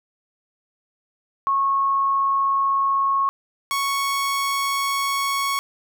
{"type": "tone pair in turn", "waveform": ["sine", "sawtooth"], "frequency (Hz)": [1096, 1108.1], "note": ["C#6", "C#6"], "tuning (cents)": [-20, -1], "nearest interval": "unison", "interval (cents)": 19, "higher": "second", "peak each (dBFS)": -17, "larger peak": "neither", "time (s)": [[1.47, 3.29], [3.71, 5.59]], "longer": "second", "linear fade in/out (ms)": 0, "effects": []}